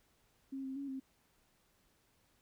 sine tone with pitch steps, 269.6 / 265.1 / 278.9 / 265.8 Hz, C#4 / C4 / C#4 / C4, -48 / +23 / +11 / +27 cents, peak -39 dBFS, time 0.52-1 s, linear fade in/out 10 ms, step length 120 ms, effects pink hiss -73 dBFS RMS until 2.41 s

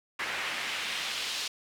pink noise with band-pass filter sweep, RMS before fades -34 dBFS, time 0.19-1.48 s, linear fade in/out 5 ms, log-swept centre 1800 to 4000 Hz, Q 1.4, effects none

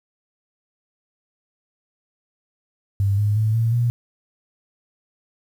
sine tone with pitch steps, 99.4 / 104.1 / 109.02 / 114.18 / 119.58 Hz, G2 / G#2 / A2 / A#2 / A#2, +25 / +5 / -15 / -35 / +45 cents, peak -16 dBFS, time 3-3.9 s, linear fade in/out 0 ms, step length 180 ms, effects 8-bit

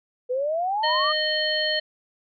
sine exponential sweep, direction up, 486.3 to 1244.5 Hz, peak -22 dBFS, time 0.29-1.13 s, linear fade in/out 20 ms
harmonic tone, 616 Hz, D#5, 17 cents flat, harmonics 1 / 3 / 5 / 7, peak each -27 / -27 / -27 / -27 dBFS, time 0.83-1.8 s, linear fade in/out 10 ms
effects none

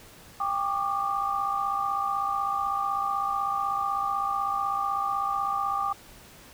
sine tone cluster, 796 / 1147 / 1203 Hz, G5 / D6 / D6, +26 / -41 / +41 cents, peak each -30 / -31 / -28 dBFS, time 0.4-5.93 s, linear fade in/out 5 ms, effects pink hiss -50 dBFS RMS until 6.53 s

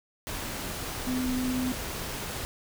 sine tone in noise, 253.8 Hz, B3, 47 cents sharp, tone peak -27 dBFS, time 1.07-1.72 s, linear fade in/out 0 ms, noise pink, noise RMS -35 dBFS, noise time 0.27-2.45 s, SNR +5 dB, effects none

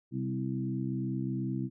harmonic tone with a mistuned harmonic, 65.41 Hz, C2, in tune, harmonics 2 / 3 / 4 / 5, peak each -34 / -36 / -37 / -38 dBFS, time 0.11-1.7 s, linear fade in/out 50 ms, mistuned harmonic 4, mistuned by -18 cents, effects none

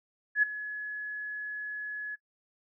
sine tone with ADSR envelope, 1696 Hz, G#6, 36 cents sharp, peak -18 dBFS, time 0.35-2.16 s, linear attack 77 ms, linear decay 12 ms, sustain -16 dB, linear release 18 ms, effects noise-tail reverb RT60 0.1 s tail -24 dB re dry

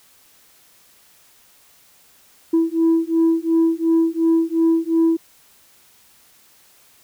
sine beating tone pair, 327.3 / 330.1 Hz, E4 / E4, -12 / +2 cents, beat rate 2.8 Hz, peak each -16 dBFS, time 2.53-5.17 s, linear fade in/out 10 ms, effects tanh soft clip ceiling -10 dBFS + white hiss -53 dBFS RMS until 7.03 s

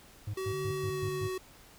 triangle tone bursts, 103.83 Hz, G#2, in tune, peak -31 dBFS, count 6, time 0.27-1.278 s, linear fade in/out 5 ms, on 68 ms, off 120 ms
square tone with pitch glide, 379.5 to 373.2 Hz, F#4 to F#4, +44 to +15 cents, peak -34 dBFS, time 0.37-1.38 s, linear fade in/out 5 ms, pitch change -29 cents, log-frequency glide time 0.72-1.08 s
sine tone with tremolo, 146.4 Hz, D3, 5 cents flat, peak -37 dBFS, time 0.5-1.3 s, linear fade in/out 50 ms, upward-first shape sine, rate 9.6 Hz, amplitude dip 30%
effects pink hiss -56 dBFS RMS until 1.78 s

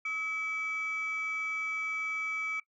sine tone pair together, 1287.5 / 2294 Hz, E6 / D7, -41 / -41 cents, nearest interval minor seventh, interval 1000 cents, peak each -38 / -31 dBFS, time 0.05-2.6 s, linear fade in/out 5 ms, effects noise-tail reverb RT60 0.1 s tail -18 dB re dry + tanh soft clip ceiling -27 dBFS

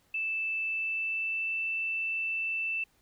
sine tone with pitch glide, 2640 to 2657 Hz, E7 to E7, +2 to +13 cents, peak -29 dBFS, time 0.14-2.84 s, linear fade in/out 5 ms, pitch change +11 cents, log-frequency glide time 0.66-1.59 s, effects pink hiss -68 dBFS RMS until 3.01 s

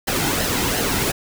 pink noise with flanger, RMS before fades -21 dBFS, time 0.07-1.12 s, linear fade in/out 10 ms, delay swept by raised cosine 0.85 to 1.79 ms, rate 2.8 Hz, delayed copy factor -0.55, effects none

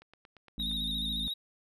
click train, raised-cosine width 0.3 ms, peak -37 dBFS, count 7, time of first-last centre 0.02-0.714 s, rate 8.64 Hz
harmonic tone, 53.8 Hz, A1, 38 cents flat, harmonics 1 / 3 / 4 / 5, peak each -38 / -44 / -41 / -46 dBFS, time 0.58-1.28 s, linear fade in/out 0 ms
triangle tone with vibrato, 3729 Hz, A#7, in tune, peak -31 dBFS, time 0.59-1.34 s, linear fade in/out 10 ms, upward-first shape square, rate 14 Hz, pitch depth 39 cents each way
effects none

